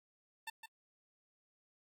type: tone with echo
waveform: 15% pulse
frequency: 893 Hz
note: A5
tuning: 25 cents sharp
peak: -35 dBFS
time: 0.47-0.5 s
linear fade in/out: 5 ms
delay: 160 ms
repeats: 1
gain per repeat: -7 dB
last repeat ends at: 0.66 s
effects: AAC 64 kbps